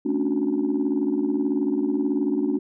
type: chord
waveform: sine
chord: D major seventh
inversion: second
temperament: just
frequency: 220.2 / 275.3 / 293.7 / 367.1 Hz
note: A3 / C#4 / D4 / F#4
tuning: +2 / -12 / 0 / -14 cents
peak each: -28 / -24 / -23 / -27 dBFS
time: 0.05-2.59 s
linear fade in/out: 10 ms
effects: tanh soft clip ceiling -14 dBFS